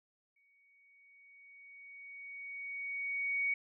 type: tone with exponential growth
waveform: sine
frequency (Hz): 2240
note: C#7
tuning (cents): +18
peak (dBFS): -29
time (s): 0.36-3.54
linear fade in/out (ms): 5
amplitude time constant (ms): 690
effects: none